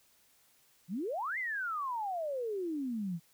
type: exponential two-way sweep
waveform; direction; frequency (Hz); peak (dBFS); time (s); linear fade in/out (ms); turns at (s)
sine; up then down; 160 to 2126 to 160; -33; 0.88-3.2; 50; 1.38
effects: white hiss -67 dBFS RMS until 3.33 s